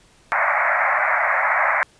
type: band-pass noise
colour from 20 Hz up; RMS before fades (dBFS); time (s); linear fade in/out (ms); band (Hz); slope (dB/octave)
white; -19; 0.32-1.83; 0; 580 to 2200; 96
effects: pink hiss -54 dBFS RMS until 1.99 s + resampled to 22050 Hz